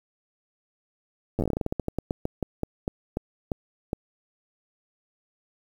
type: slowing click train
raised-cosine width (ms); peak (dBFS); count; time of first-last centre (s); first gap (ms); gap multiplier
2; -13; 24; 1.39-3.931; 9; 1.19
effects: 8-bit